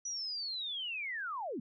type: linear sweep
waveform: sine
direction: down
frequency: 5920 to 190 Hz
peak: -36 dBFS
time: 0.05-1.6 s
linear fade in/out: 5 ms
effects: none